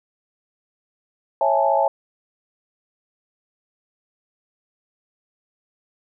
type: chord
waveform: sine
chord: A major seventh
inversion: first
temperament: just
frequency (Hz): 550 / 660 / 825 / 880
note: C#5 / E5 / G#5 / A5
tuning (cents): -14 / +2 / -12 / 0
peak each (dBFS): -21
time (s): 1.41-1.88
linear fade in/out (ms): 2
effects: none